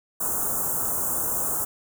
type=band-stop noise; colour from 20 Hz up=white; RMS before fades=-26 dBFS; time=0.2-1.65 s; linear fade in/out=10 ms; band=1400 to 6900 Hz; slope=48 dB/octave; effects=none